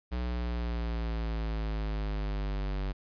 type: exponential sweep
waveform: square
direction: down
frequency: 61.5 to 47.96 Hz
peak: -31 dBFS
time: 0.11-2.93 s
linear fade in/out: 20 ms
effects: resampled to 11025 Hz + 12-bit